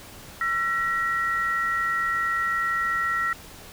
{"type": "tone pair together", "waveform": "sine", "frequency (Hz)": [1350, 1902], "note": ["E6", "A#6"], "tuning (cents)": [41, 34], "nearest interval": "tritone", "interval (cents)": 593, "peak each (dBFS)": -25, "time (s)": [0.41, 3.33], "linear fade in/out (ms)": 2, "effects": ["pink hiss -44 dBFS RMS until 3.72 s"]}